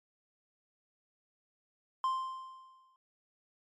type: tone with exponential decay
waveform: triangle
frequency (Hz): 1046.5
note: C6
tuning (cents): 0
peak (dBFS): -25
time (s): 2.04-2.96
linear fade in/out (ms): 1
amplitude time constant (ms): 200
effects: MP3 48 kbps